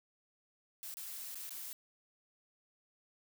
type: noise with dropouts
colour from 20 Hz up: blue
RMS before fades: -45 dBFS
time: 0.83-1.73 s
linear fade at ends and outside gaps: 0 ms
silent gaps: 0.941-0.97 / 1.346-1.355 / 1.493-1.507 s
effects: none